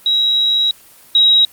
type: tone pair in turn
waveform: sine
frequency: 3854 / 3830 Hz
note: B7 / A#7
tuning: -43 / +46 cents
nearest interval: unison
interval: 11 cents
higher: first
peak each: -11 / -7 dBFS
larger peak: second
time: 0.06-0.71 / 1.15-1.45 s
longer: first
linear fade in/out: 2 ms
effects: white hiss -44 dBFS RMS until 1.52 s + Opus 32 kbps

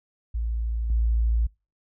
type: tone with level steps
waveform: sine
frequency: 56.7 Hz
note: A#1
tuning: 47 cents flat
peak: -24 / -19 dBFS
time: 0.34-1.47 s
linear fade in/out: 10 ms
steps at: 0.9 s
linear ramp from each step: 2 ms
effects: noise-tail reverb RT60 0.3 s tail -26 dB re dry

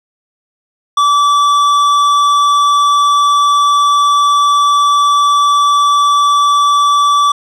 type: tone with tanh clipping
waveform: sine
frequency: 1156 Hz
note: D6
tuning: 28 cents flat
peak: -9 dBFS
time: 0.97-7.32 s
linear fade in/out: 5 ms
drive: 12 dB
effects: none

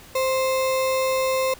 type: tone with sample-and-hold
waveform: sine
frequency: 523.3 Hz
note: C5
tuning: in tune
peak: -19 dBFS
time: 0.15-1.54 s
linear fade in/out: 5 ms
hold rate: 1575 Hz
effects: pink hiss -46 dBFS RMS until 1.59 s

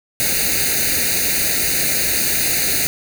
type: noise with comb filter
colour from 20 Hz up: white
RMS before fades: -18 dBFS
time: 0.2-2.87 s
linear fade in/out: 0 ms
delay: 0.46 ms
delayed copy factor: +0.95
effects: none

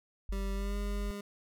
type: tone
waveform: sine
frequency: 47.67 Hz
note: G1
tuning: 48 cents flat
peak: -32 dBFS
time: 0.29-1.11 s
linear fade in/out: 0 ms
type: tone with pitch glide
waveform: 25% pulse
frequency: 196 to 203.1 Hz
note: G3 to G#3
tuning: 0 to -38 cents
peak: -35 dBFS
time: 0.32-1.21 s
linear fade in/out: 5 ms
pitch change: +62 cents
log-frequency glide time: 0.54-0.77 s
effects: none

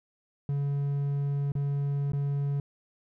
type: tone with dropouts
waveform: triangle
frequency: 141.5 Hz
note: C#3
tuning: 36 cents sharp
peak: -24 dBFS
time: 0.49-2.6 s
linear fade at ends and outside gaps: 2 ms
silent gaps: 1.52-1.552 / 2.12-2.133 s
effects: none

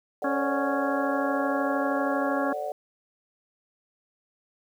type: chord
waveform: sine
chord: D dominant seventh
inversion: second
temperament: equal with one note detuned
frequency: 440 / 534.9 / 587.3 / 740 Hz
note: A4 / C5 / D5 / F#5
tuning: 0 / +38 / 0 / 0 cents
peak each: -38 / -38 / -32 / -33 dBFS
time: 0.22-2.72 s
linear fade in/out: 2 ms
type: harmonic tone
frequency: 277.2 Hz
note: C#4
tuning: in tune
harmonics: 1 / 2 / 3 / 4 / 5 / 6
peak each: -28 / -31 / -35 / -33 / -35 / -35 dBFS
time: 0.24-2.53 s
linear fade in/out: 5 ms
effects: 9-bit

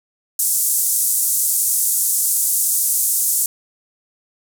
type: band-pass noise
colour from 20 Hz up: white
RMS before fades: -18 dBFS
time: 0.39-3.46 s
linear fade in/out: 2 ms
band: 7300 to 13000 Hz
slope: 24 dB/octave
effects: none

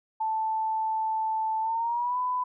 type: tone with pitch glide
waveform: sine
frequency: 880 to 999.2 Hz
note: A5 to B5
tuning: 0 to +20 cents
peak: -25 dBFS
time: 0.2-2.44 s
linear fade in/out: 10 ms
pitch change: +220 cents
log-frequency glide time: 1.61-2.18 s
effects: none

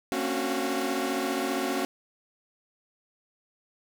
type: tone cluster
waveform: sawtooth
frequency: 228.1 / 271 / 286.1 / 370.2 / 692 Hz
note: A#3 / C#4 / D4 / F#4 / F5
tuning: -37 / -39 / -45 / +1 / -16 cents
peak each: -32 / -27 / -33 / -27 / -33 dBFS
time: 0.12-1.85 s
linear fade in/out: 0 ms
effects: none

